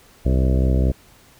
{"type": "harmonic tone with a mistuned harmonic", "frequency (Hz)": 64.6, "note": "C2", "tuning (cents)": -21, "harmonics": [1, 2, 3, 4, 5, 6, 7, 8, 9, 10], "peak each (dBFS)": [-16, -22, -26, -28, -30, -32, -33, -34, -35, -36], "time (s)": [0.25, 0.92], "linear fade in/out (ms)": 10, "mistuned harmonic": 9, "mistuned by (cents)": -25, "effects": ["pink hiss -51 dBFS RMS until 1.39 s"]}